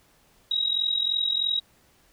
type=tone with amplitude modulation; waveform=sine; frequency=3821 Hz; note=A#7; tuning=42 cents sharp; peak=-19 dBFS; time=0.51-1.6 s; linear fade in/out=5 ms; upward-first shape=sine; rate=43.1 Hz; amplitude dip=75%; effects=pink hiss -61 dBFS RMS until 2.12 s